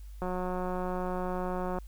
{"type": "click train", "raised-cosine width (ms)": 1, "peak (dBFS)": -21, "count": 286, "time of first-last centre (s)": [0.22, 1.786], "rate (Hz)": 182, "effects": ["added 50 Hz sine -42 dBFS peak until 1.87 s", "white hiss -64 dBFS RMS until 1.87 s"]}